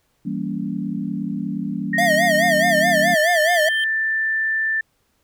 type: chord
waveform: sine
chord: E diminished seventh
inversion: none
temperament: equal with one note detuned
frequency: 164.81 / 196 / 233.1 / 281.5 Hz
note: E3 / G3 / Bb3 / Db4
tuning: 0 / 0 / 0 / +27 cents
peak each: -30 / -26 / -28 / -29 dBFS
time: 0.25-3.15 s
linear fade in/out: 10 ms
type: tone with pitch glide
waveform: sine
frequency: 1864 to 1772.6 Hz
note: A#6 to A6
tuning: -1 to +12 cents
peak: -18 dBFS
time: 1.93-4.81 s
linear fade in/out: 5 ms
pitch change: -87 cents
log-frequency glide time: 2.25-3.04 s
type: tone with vibrato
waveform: square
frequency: 658 Hz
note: E5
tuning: 3 cents flat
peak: -17 dBFS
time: 1.98-3.69 s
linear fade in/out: 5 ms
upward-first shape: sine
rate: 4.7 Hz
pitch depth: 140 cents each way
type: tone with exponential growth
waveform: triangle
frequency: 3136 Hz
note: G7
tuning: in tune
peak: -21 dBFS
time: 2.73-3.84 s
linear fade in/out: 1 ms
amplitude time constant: 240 ms
effects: pink hiss -66 dBFS RMS until 5.23 s